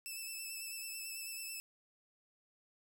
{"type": "tone with vibrato", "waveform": "10% pulse", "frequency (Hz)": 2637, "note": "E7", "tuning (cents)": 0, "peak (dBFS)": -34, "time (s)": [0.06, 1.6], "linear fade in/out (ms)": 0, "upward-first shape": "triangle", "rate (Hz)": 9.1, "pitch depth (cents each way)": 31, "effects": []}